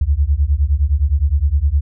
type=beating tone pair; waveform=sine; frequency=67.1 / 76.8 Hz; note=C2 / D#2; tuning=+44 / -22 cents; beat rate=9.7 Hz; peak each=-15 dBFS; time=0.01-1.81 s; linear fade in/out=5 ms; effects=none